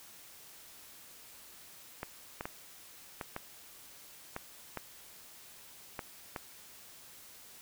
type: clicks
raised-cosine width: 0.5 ms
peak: -22 dBFS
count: 9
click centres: 2.031 / 2.409 / 2.455 / 3.212 / 3.364 / 4.364 / 4.773 / 5.992 / 6.362 s
effects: white hiss -54 dBFS RMS until 7.61 s